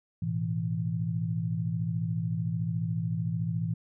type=chord; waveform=sine; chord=A suspended second; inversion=none; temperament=just; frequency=110 / 123.75 / 165 Hz; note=A2 / B2 / E3; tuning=0 / +4 / +2 cents; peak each=-32 / -35 / -30 dBFS; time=0.22-3.74 s; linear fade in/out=5 ms; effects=none